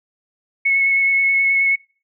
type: tone with vibrato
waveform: sine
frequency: 2195 Hz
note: C#7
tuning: 18 cents flat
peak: -13 dBFS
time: 0.65-1.76 s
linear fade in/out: 10 ms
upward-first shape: square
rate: 9.4 Hz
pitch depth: 9 cents each way
effects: noise-tail reverb RT60 0.4 s tail -26 dB re dry